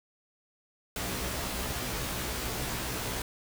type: noise with comb filter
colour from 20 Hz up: pink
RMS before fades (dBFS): -34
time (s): 0.96-3.22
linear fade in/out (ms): 2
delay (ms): 16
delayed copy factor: +0.8
effects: none